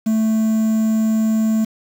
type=tone with quantisation; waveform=triangle; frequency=220 Hz; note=A3; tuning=in tune; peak=-12 dBFS; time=0.06-1.65 s; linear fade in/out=10 ms; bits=6; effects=none